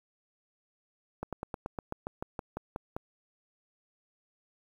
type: slowing click train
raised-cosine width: 1 ms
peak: -21 dBFS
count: 13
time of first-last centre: 1.23-2.965 s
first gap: 97 ms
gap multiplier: 1.07
effects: 9-bit